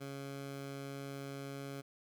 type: tone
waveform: 15% pulse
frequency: 138.59 Hz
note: C#3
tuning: in tune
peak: -36 dBFS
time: 0-1.82 s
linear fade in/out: 20 ms
effects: none